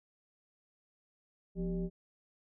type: tone with frequency modulation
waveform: sine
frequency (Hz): 176.1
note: F3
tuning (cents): +15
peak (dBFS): -32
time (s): 1.55-1.9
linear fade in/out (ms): 50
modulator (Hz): 214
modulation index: 0.95
effects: none